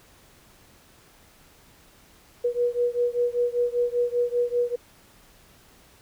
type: beating tone pair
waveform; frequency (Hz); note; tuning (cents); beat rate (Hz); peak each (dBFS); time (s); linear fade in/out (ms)
sine; 481.6 / 486.7; B4 / B4; -44 / -25; 5.1; -24 / -25; 2.44-4.76; 10
effects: pink hiss -55 dBFS RMS until 6.01 s